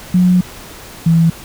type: tone pair in turn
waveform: sine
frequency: 180.9 / 165.24 Hz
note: F#3 / E3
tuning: -39 / +4 cents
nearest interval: major second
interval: 157 cents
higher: first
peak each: -7 dBFS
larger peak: neither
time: 0.14-0.41 / 1.06-1.3 s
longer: first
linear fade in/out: 5 ms
effects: pink hiss -34 dBFS RMS until 1.44 s